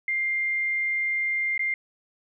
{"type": "tone with dropouts", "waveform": "sine", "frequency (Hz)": 2100, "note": "C7", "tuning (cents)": 6, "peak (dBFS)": -23, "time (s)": [0.08, 1.74], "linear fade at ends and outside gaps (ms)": 2, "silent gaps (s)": [1.578, 1.593], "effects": []}